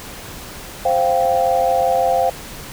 sine chord, C suspended fourth, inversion none, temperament equal, 523.3 / 698.5 / 784 Hz, C5 / F5 / G5, 0 / 0 / 0 cents, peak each -18 / -17 / -19 dBFS, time 0.85-2.3 s, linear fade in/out 5 ms, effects pink hiss -34 dBFS RMS until 2.72 s

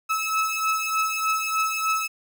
30% pulse beating tone pair, 1297 / 1300.3 Hz, E6 / E6, -28 / -24 cents, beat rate 3.3 Hz, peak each -22 / -24 dBFS, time 0.09-2.08 s, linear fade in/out 20 ms, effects none

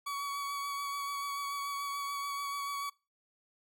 40% pulse tone with vibrato, 1130 Hz, C#6, 33 cents sharp, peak -34 dBFS, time 0.06-2.9 s, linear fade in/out 10 ms, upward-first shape triangle, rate 6.9 Hz, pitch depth 20 cents each way, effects noise-tail reverb RT60 0.3 s tail -24 dB re dry

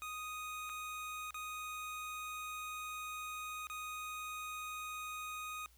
25% pulse tone with dropouts, 1244.5 Hz, D#6, in tune, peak -38 dBFS, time 0.02-5.66 s, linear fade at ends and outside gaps 0 ms, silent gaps 0.693-0.697 / 1.307-1.344 / 3.67-3.699 s, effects added 60 Hz sine -64 dBFS peak until 5.77 s + white hiss -69 dBFS RMS until 5.77 s

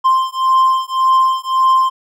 triangle beating tone pair, 1046.5 / 1048.3 Hz, C6 / C6, 0 / +3 cents, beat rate 1.8 Hz, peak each -12 dBFS, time 0.04-1.9 s, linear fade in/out 20 ms, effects none

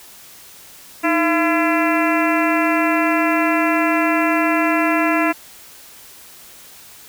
harmonic tone with a mistuned harmonic, 338.4 Hz, E4, 45 cents sharp, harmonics 1 / 2 / 3 / 4 / 5 / 6 / 7 / 8, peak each -18 / -21 / -23 / -24 / -25 / -26 / -26 / -27 dBFS, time 1.03-5.33 s, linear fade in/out 20 ms, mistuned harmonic 1, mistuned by -130 cents, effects white hiss -42 dBFS RMS until 7.08 s

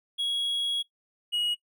triangle tone pair in turn, 3322 / 2898 Hz, G#7 / F#7, 0 / -37 cents, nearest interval major second, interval 237 cents, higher first, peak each -24 dBFS, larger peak neither, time 0.18-0.83 / 1.32-1.55 s, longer first, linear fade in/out 20 ms, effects noise-tail reverb RT60 0.1 s tail -18 dB re dry

